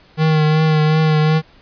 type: tone with vibrato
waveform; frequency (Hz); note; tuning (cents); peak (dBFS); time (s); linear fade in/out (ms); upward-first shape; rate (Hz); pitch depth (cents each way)
square; 155.56; D#3; 0; -12; 0.17-1.42; 50; triangle; 2.7; 31
effects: pink hiss -49 dBFS RMS until 1.61 s + resampled to 11025 Hz